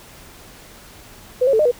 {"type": "tone with pitch steps", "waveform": "sine", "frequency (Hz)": [503, 546, 440.2, 608, 486.7], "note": ["B4", "C#5", "A4", "D#5", "B4"], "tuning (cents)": [32, -26, 1, -40, -25], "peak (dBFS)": -12, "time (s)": [1.41, 1.715], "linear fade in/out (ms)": 10, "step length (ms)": 61, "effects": ["pink hiss -43 dBFS RMS until 1.79 s"]}